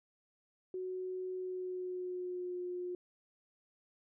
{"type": "tone with pitch glide", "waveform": "sine", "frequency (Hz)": [370, 358.2], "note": ["F#4", "F4"], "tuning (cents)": [0, 44], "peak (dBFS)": -37, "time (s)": [0.74, 2.95], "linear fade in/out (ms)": 2, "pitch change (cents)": -56, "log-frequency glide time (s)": [1.35, 2.6], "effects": []}